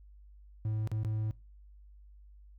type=tone with dropouts; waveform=triangle; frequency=108.4 Hz; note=A2; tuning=25 cents flat; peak=-28 dBFS; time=0.65-1.31 s; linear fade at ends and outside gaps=0 ms; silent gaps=0.874-0.916 / 1.033-1.048 s; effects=noise-tail reverb RT60 0.3 s tail -22 dB re dry + added 50 Hz sine -52 dBFS peak until 2.58 s